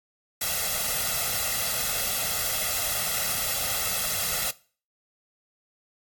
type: noise with comb filter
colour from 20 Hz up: white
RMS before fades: -27 dBFS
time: 0.41-4.51 s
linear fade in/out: 5 ms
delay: 1.5 ms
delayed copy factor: +0.75
effects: noise-tail reverb RT60 0.4 s tail -20 dB re dry + AAC 64 kbps